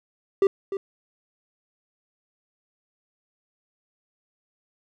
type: tone with echo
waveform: triangle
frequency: 392 Hz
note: G4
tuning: in tune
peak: -13 dBFS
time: 0.42-0.47 s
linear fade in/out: 2 ms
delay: 300 ms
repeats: 1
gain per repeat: -11 dB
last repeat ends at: 0.77 s
effects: none